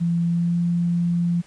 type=tone with pitch glide; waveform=sine; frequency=170 to 172.37 Hz; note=F3 to F3; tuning=-46 to -22 cents; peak=-18 dBFS; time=0-1.42 s; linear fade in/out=20 ms; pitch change=+24 cents; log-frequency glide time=0.26-0.58 s; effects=pink hiss -52 dBFS RMS until 1.46 s + resampled to 22050 Hz